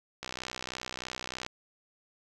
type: click train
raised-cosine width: 0.2 ms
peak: -19 dBFS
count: 79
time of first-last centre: 0.23-1.464 s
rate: 63.2 Hz
effects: none